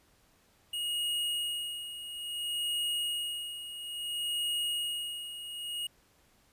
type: tone with tremolo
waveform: square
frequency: 2875 Hz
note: F7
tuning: 50 cents sharp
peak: -30 dBFS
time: 0.73-5.87 s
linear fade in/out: 5 ms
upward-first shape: sine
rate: 0.59 Hz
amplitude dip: 70%
effects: pink hiss -66 dBFS RMS until 6.52 s + resampled to 32000 Hz